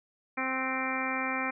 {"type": "harmonic tone with a mistuned harmonic", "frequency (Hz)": 261.8, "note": "C4", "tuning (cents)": 1, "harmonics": [1, 2, 3, 4, 5, 6, 7, 8, 9], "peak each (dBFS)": [-36, -40, -38, -38, -37, -41, -38, -39, -35], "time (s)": [0.37, 1.51], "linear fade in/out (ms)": 10, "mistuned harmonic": 6, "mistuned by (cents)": -26, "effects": []}